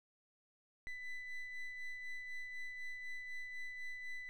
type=ring-modulated tone; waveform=triangle; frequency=999 Hz; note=B5; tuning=20 cents sharp; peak=-37 dBFS; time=0.87-4.29 s; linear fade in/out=0 ms; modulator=997 Hz; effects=none